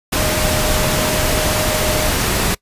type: tone in noise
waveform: sine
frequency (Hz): 616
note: D#5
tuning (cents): -17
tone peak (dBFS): -22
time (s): 0.16-2.1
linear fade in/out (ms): 10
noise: pink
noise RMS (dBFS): -17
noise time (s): 0.12-2.55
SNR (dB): -8
effects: noise-tail reverb RT60 0.1 s tail -23 dB re dry + resampled to 32000 Hz